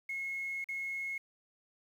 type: tone with dropouts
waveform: sine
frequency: 2171 Hz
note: C#7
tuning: 37 cents flat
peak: -34 dBFS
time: 0.09-1.18 s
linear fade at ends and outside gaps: 5 ms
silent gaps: 0.643-0.687 s
effects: tanh soft clip ceiling -31 dBFS + 10-bit